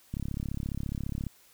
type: click train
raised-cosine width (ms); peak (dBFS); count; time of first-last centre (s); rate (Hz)
5; -21; 40; 0.14-1.267; 34.6
effects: white hiss -60 dBFS RMS until 1.53 s